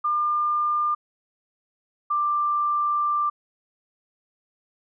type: tone pair in turn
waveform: sine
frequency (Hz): 1200 / 1182.8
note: D6 / D6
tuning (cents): +37 / +12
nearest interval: unison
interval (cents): 25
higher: first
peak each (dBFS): -20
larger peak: neither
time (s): 0.04-0.95 / 2.1-3.3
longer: second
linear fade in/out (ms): 10
effects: none